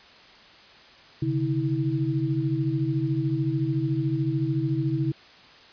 sine tone cluster, 132.5 / 146.2 / 323.6 Hz, C3 / D3 / E4, +22 / -7 / -32 cents, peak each -26 / -28 / -27 dBFS, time 1.22-5.12 s, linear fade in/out 5 ms, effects white hiss -50 dBFS RMS until 5.72 s + resampled to 11025 Hz

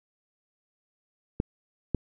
clicks, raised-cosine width 3 ms, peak -12 dBFS, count 2, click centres 1.401 / 1.947 s, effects none

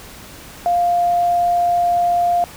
sine tone, 700 Hz, F5, 4 cents sharp, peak -13 dBFS, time 0.66-2.44 s, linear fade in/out 0 ms, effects pink hiss -38 dBFS RMS until 2.56 s

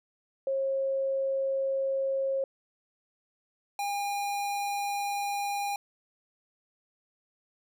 sine / square tone pair in turn, 540 / 809.1 Hz, C#5 / G#5, -45 / -45 cents, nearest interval perfect fifth, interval 700 cents, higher second, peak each -26 / -30 dBFS, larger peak first, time 0.47-2.44 / 3.79-5.76 s, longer neither, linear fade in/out 2 ms, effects none

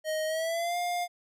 square tone with pitch glide, 625 to 705.6 Hz, D#5 to F5, +8 to +18 cents, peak -29 dBFS, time 0.04-1.08 s, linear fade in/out 50 ms, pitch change +210 cents, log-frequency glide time 0.26-0.77 s, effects resampled to 32000 Hz

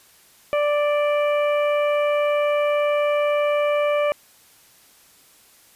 harmonic tone, 587.3 Hz, D5, in tune, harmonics 1 / 2 / 3 / 4 / 5, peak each -18 / -27 / -36 / -30 / -38 dBFS, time 0.53-4.12 s, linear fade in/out 0 ms, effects white hiss -53 dBFS RMS until 5.75 s + resampled to 32000 Hz

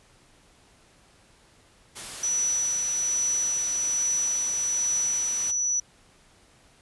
white noise, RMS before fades -37 dBFS, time 1.95-5.52 s, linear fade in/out 20 ms
sine tone with tremolo, 5920 Hz, F#8, in tune, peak -22 dBFS, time 2.23-5.8 s, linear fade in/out 5 ms, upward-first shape triangle, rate 1.2 Hz, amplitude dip 30%
effects pink hiss -58 dBFS RMS until 6.81 s + resampled to 24000 Hz

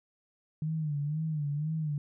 sine tone with vibrato, 151.5 Hz, D#3, 46 cents flat, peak -29 dBFS, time 0.62-1.98 s, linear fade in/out 2 ms, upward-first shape sine, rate 2 Hz, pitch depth 93 cents each way, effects none

